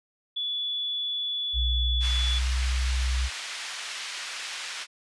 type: tone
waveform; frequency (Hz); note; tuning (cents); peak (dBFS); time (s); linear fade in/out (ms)
sine; 3433; A7; -43; -27; 0.36-2.39; 10
type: tone with pitch glide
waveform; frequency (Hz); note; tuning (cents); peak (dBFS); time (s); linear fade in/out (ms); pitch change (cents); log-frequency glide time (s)
sine; 62.9 to 63.41; B1 to B1; +32 to +46; -23; 1.53-3.3; 50; +14; 2.21-2.48
type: band-pass noise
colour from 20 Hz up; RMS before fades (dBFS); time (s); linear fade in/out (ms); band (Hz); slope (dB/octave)
pink; -36; 2-4.87; 50; 1800 to 5800; 12
effects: resampled to 24000 Hz